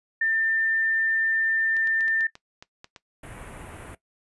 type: tone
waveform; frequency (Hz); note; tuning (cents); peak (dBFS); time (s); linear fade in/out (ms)
sine; 1794; A6; +33; -21; 0.21-2.27; 5
type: clicks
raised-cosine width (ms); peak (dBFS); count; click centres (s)
0.2; -25; 9; 1.767 / 1.873 / 2.008 / 2.081 / 2.208 / 2.354 / 2.625 / 2.844 / 2.962
type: band-stop noise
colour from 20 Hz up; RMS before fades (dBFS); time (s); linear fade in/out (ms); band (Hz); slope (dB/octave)
pink; -41; 3.23-3.95; 5; 2500 to 10000; 24
effects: noise-tail reverb RT60 0.1 s tail -17 dB re dry + resampled to 24000 Hz